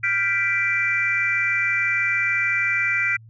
sine chord, G dominant seventh, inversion third, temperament equal, 1396.9 / 1568 / 1975.5 / 2349 Hz, F6 / G6 / B6 / D7, 0 / 0 / 0 / 0 cents, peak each -27 / -28 / -22 / -22 dBFS, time 0.03-3.17 s, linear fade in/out 10 ms, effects tanh soft clip ceiling -9 dBFS + added 112 Hz sine -43 dBFS peak until 3.29 s

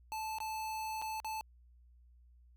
square tone with dropouts, 874 Hz, A5, 12 cents flat, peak -38 dBFS, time 0.12-1.41 s, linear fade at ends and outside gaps 0 ms, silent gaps 0.385-0.403 / 1.016-1.022 / 1.201-1.246 s, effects added 60 Hz sine -59 dBFS peak until 2.56 s

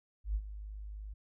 sine tone with ADSR envelope, 51.6 Hz, G#1, 10 cents flat, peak -28 dBFS, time 0.24-1.14 s, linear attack 110 ms, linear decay 58 ms, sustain -13 dB, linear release 11 ms, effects none

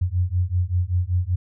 sine beating tone pair, 87.31 / 92.51 Hz, F2 / F#2, 0 / 0 cents, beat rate 5.2 Hz, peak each -22 / -22 dBFS, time 0.01-1.36 s, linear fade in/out 10 ms, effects none

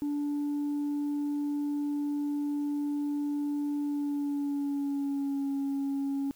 sine tone with pitch glide, 290.6 to 276.8 Hz, D4 to C#4, -18 to -2 cents, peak -26 dBFS, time 0.02-6.31 s, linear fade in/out 0 ms, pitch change -84 cents, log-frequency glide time 3.8-5.51 s, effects tanh soft clip ceiling -27 dBFS + white hiss -61 dBFS RMS until 6.35 s

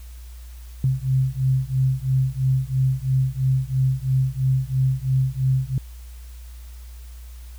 sine beating tone pair, 130 / 133 Hz, C3 / C3, -11 / +29 cents, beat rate 3 Hz, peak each -21 dBFS, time 0.84-5.78 s, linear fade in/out 2 ms, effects added 60 Hz sine -36 dBFS peak until 7.58 s + white hiss -52 dBFS RMS until 7.58 s

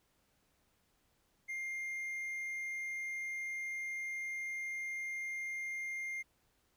triangle tone, 2112 Hz, C7, 16 cents sharp, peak -36 dBFS, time 1.48-6.23 s, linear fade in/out 20 ms, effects pink hiss -75 dBFS RMS until 6.76 s

